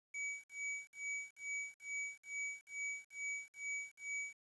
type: tone with tremolo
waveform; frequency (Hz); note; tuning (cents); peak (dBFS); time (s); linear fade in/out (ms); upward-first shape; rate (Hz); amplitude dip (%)
square; 2276; C#7; +45; -39; 0.14-4.33; 5; sine; 2.3; 100
effects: resampled to 22050 Hz + 11-bit